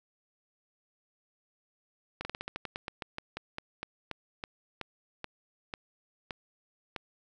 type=slowing click train; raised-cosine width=0.3 ms; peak=-20 dBFS; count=22; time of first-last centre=2.21-6.962 s; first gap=40 ms; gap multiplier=1.15; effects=none